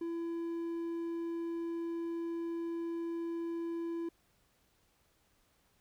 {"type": "tone", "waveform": "triangle", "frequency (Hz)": 335.7, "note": "E4", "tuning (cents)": 32, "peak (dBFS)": -33, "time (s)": [0.01, 4.09], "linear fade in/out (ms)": 5, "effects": ["pink hiss -72 dBFS RMS until 5.8 s"]}